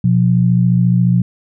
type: tone pair together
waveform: sine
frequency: 123.28 / 177.6 Hz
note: B2 / F3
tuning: -3 / +29 cents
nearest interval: tritone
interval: 632 cents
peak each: -12 dBFS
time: 0.04-1.22 s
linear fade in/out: 5 ms
effects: none